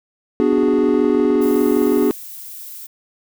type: chord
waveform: triangle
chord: G# half-diminished seventh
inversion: first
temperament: equal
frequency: 246.9 / 293.7 / 370 / 415.3 Hz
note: B3 / D4 / F#4 / G#4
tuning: 0 / 0 / 0 / 0 cents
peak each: -17 / -16 / -17 / -16 dBFS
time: 0.4-2.11 s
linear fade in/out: 0 ms
type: click train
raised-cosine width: 1 ms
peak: -20 dBFS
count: 30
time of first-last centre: 0.53-2.025 s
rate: 19.4 Hz
type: noise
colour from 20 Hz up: violet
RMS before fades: -34 dBFS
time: 1.41-2.87 s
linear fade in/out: 10 ms
effects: none